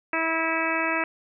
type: harmonic tone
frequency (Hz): 325.2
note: E4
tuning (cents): -23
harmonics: 1 / 2 / 3 / 4 / 5 / 6 / 7 / 8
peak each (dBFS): -31 / -31 / -31 / -31 / -31 / -31 / -31 / -31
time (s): 0.13-1.04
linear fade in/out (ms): 2
effects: none